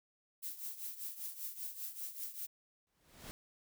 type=noise with tremolo; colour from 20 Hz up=violet; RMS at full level=-41 dBFS; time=0.42-2.47 s; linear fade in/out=20 ms; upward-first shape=triangle; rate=5.1 Hz; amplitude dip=80%
type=noise with exponential growth; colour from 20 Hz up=pink; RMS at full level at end=-46 dBFS; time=2.87-3.31 s; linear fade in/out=0 ms; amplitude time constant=94 ms
effects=none